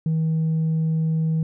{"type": "tone with tanh clipping", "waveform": "triangle", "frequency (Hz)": 160, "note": "D#3", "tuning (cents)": 49, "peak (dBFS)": -19, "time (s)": [0.06, 1.43], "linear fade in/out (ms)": 2, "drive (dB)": 6, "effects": []}